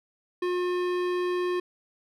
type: tone with hard clipping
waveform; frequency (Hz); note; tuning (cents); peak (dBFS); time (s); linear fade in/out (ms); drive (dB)
sine; 358.4; F4; +45; -27; 0.42-1.6; 5; 16
effects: none